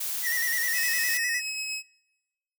blue noise, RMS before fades -31 dBFS, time 0-1.18 s, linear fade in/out 10 ms
square tone with vibrato, 1904 Hz, A#6, 36 cents sharp, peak -27 dBFS, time 0.22-1.42 s, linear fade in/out 50 ms, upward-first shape square, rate 9.8 Hz, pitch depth 50 cents each way
20% pulse tone with tremolo, 2562 Hz, E7, 50 cents flat, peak -25 dBFS, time 0.73-1.83 s, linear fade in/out 50 ms, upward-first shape sine, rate 8.3 Hz, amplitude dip 25%
effects noise-tail reverb RT60 1.0 s tail -24 dB re dry

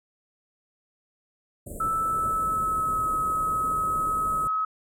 pink band-stop noise, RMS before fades -37 dBFS, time 1.66-4.48 s, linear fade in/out 10 ms, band 670 to 7600 Hz, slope 96 dB/octave
sine tone with pitch glide, 1316 to 1279.3 Hz, E6 to D#6, -3 to +48 cents, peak -23 dBFS, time 1.8-4.65 s, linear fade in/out 5 ms, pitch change -49 cents, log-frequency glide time 2.01-3.09 s
effects low-pass 12000 Hz 12 dB/octave

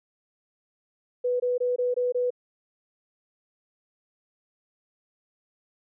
sine tone bursts, 493.9 Hz, B4, in tune, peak -22 dBFS, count 6, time 1.24-2.305 s, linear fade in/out 10 ms, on 160 ms, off 21 ms, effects none

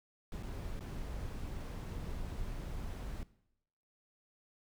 brown noise with dropouts, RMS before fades -41 dBFS, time 0.32-3.23 s, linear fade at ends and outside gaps 1 ms, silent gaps 0.427-0.432 / 0.793-0.807 s, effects noise-tail reverb RT60 0.8 s tail -19 dB re dry

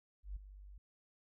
sine tone with ADSR envelope, 49 Hz, G1, in tune, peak -38 dBFS, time 0.23-0.78 s, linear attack 130 ms, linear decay 10 ms, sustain -13 dB, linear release 4 ms, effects none

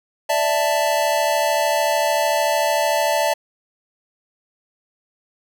square chord, D suspended second, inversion none, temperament just, 587.3 / 660.7 / 881 Hz, D5 / E5 / A5, 0 / +4 / +2 cents, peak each -22 dBFS, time 0.29-3.34 s, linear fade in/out 10 ms, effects none

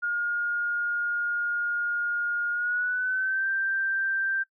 sine tone with pitch glide, 1424 to 1570.9 Hz, F6 to G6, +33 to +3 cents, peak -24 dBFS, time 0.02-4.44 s, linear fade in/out 20 ms, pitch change +170 cents, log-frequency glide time 2.51-3.48 s, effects noise-tail reverb RT60 0.1 s tail -19 dB re dry

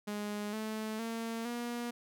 sawtooth tone with pitch steps, 207.7 / 217.6 / 228.1 / 239 Hz, G#3 / A3 / A#3 / A#3, 0 / -19 / -37 / +43 cents, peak -32 dBFS, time 0.07-1.91 s, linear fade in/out 10 ms, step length 460 ms, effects none

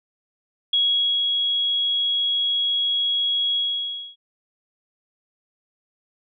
sine tone with ADSR envelope, 3322 Hz, G#7, in tune, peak -16 dBFS, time 0.73-4.16 s, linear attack 5 ms, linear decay 490 ms, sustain -3 dB, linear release 600 ms, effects none

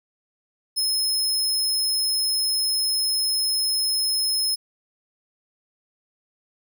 sawtooth tone, 5170 Hz, E8, 34 cents flat, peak -18 dBFS, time 0.76-4.56 s, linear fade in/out 20 ms, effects none

